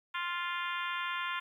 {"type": "harmonic tone", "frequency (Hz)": 349.2, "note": "F4", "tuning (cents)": 0, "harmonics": [3, 4, 5, 6, 7, 8, 9, 10], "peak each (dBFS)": [-37, -39, -41, -43, -44, -45, -46, -47], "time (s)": [0.14, 1.4], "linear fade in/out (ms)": 10, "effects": ["11-bit"]}